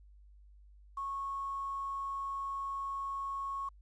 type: tone with quantisation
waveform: sine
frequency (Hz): 1100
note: C#6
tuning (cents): -14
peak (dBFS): -35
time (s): 0.97-3.69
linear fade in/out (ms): 5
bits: 10
effects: added 50 Hz sine -55 dBFS peak until 3.81 s + resampled to 22050 Hz